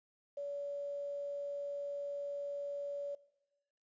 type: tone with quantisation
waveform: sine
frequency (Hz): 570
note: C#5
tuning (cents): +48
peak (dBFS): -38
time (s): 0.37-3.15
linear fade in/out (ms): 5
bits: 11
effects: noise-tail reverb RT60 1.0 s tail -20 dB re dry + resampled to 16000 Hz